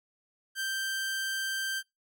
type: tone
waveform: sawtooth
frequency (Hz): 1568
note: G6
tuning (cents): 0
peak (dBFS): -27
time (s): 0.55-1.83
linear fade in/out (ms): 50
effects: noise-tail reverb RT60 0.2 s tail -25 dB re dry